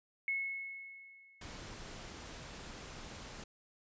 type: tone with exponential decay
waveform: sine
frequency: 2188 Hz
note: C#7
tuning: 23 cents flat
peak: -31 dBFS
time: 0.28-1.76 s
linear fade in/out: 1 ms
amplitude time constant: 320 ms
type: noise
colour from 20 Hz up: pink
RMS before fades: -48 dBFS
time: 1.41-3.44 s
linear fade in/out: 5 ms
effects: resampled to 16000 Hz